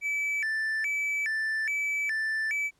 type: tone with vibrato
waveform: triangle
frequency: 2016 Hz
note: B6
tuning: 35 cents sharp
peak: -25 dBFS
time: 0.01-2.71 s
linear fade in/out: 50 ms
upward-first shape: square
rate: 1.2 Hz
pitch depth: 230 cents each way
effects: pink hiss -69 dBFS RMS until 2.79 s + low-pass 11000 Hz 12 dB/octave

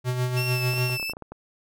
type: tone with tremolo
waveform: square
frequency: 125.4 Hz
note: B2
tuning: 27 cents sharp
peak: -22 dBFS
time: 0.04-0.98 s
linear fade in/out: 50 ms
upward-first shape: sine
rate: 6.7 Hz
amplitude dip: 50%
type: tone with vibrato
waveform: 30% pulse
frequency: 2673 Hz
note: E7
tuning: 23 cents sharp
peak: -25 dBFS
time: 0.36-1.13 s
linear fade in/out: 20 ms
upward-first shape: sine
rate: 2.6 Hz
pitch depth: 29 cents each way
type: clicks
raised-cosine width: 1 ms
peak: -24 dBFS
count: 10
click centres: 0.736 / 0.78 / 0.898 / 0.998 / 1.028 / 1.097 / 1.135 / 1.169 / 1.223 / 1.32 s
effects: none

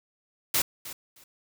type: noise with echo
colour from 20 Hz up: white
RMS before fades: -24 dBFS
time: 0.54-0.62 s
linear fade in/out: 5 ms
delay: 310 ms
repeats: 2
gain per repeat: -15 dB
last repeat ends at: 1.24 s
effects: none

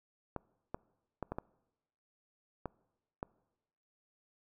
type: clicks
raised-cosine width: 1 ms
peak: -23 dBFS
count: 7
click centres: 0.363 / 0.745 / 1.227 / 1.32 / 1.385 / 2.657 / 3.229 s
effects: noise-tail reverb RT60 1.0 s tail -24 dB re dry

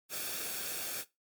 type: noise with comb filter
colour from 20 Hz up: white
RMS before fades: -38 dBFS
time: 0.09-1.05 s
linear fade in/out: 50 ms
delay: 1 ms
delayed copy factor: -0.6
effects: noise-tail reverb RT60 0.2 s tail -18 dB re dry + MP3 96 kbps

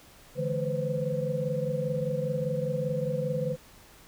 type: tone cluster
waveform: sine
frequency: 147.5 / 165.4 / 213.1 / 503 / 528 Hz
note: D3 / E3 / G#3 / B4 / C5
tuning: +8 / +6 / +45 / +32 / +16 cents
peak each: -32 / -35 / -39 / -30 / -36 dBFS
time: 0.35-3.57 s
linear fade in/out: 50 ms
effects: pink hiss -54 dBFS RMS until 4.07 s

